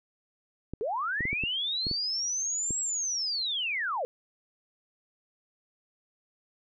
clicks, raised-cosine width 3 ms, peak -22 dBFS, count 8, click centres 0.736 / 1.207 / 1.254 / 1.33 / 1.437 / 1.868 / 1.913 / 2.707 s
sine linear two-way sweep, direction up then down, 392 to 7730 to 451.3 Hz, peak -28 dBFS, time 0.81-4.05 s, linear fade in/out 0 ms, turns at 2.8 s
effects none

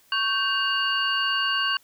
sine tone cluster, 1113 / 1555 / 2832 / 4505 Hz, C#6 / G6 / F7 / C#8, +7 / -14 / +23 / +27 cents, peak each -28 / -26 / -25 / -32 dBFS, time 0.12-1.77 s, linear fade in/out 2 ms, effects white hiss -59 dBFS RMS until 1.83 s

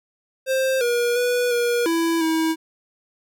square tone with pitch steps, 527 / 478.7 / 489.5 / 478.2 / 331.7 / 321.9 Hz, C5 / A#4 / B4 / A#4 / E4 / E4, +12 / +46 / -15 / +44 / +11 / -41 cents, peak -19 dBFS, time 0.46-2.56 s, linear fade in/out 50 ms, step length 350 ms, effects none

